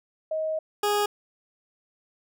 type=tone pair in turn; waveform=sine / 20% pulse; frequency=630 / 413.5 Hz; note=D#5 / G#4; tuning=+21 / -8 cents; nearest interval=perfect fifth; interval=729 cents; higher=first; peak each=-25 / -17 dBFS; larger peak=second; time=0.31-0.59 / 0.83-1.06 s; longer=first; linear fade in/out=5 ms; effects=none